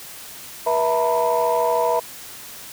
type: tone cluster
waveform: sine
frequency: 482.7 / 654 / 906 / 979 Hz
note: B4 / E5 / A#5 / B5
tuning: -40 / -14 / -50 / -15 cents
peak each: -21 / -20 / -23 / -22 dBFS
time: 0.66-2 s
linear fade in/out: 10 ms
effects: tanh soft clip ceiling -10 dBFS + white hiss -38 dBFS RMS until 2.72 s